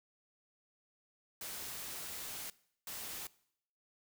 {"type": "noise bursts at uneven times", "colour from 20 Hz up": "white", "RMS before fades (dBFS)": -44, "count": 2, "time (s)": [[1.41, 2.5], [2.87, 3.27]], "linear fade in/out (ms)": 2, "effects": ["noise-tail reverb RT60 0.7 s tail -21 dB re dry"]}